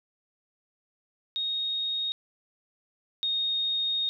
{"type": "tone pair in turn", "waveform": "sine", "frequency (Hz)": [3731, 3713], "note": ["A#7", "A#7"], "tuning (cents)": [1, -8], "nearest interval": "unison", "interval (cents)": 9, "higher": "first", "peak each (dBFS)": [-27, -25], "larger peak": "second", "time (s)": [[1.36, 2.12], [3.23, 4.09]], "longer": "second", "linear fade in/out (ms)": 0, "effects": []}